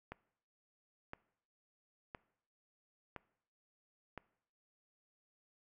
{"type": "click train", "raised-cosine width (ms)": 0.5, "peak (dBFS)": -29, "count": 5, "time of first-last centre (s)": [0.12, 4.177], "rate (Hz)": 0.986, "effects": ["noise-tail reverb RT60 0.7 s tail -21 dB re dry"]}